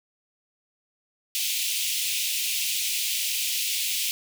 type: high-pass noise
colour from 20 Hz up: pink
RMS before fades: -27 dBFS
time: 1.35-4.11 s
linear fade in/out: 0 ms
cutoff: 2400 Hz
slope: 48 dB/octave
effects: none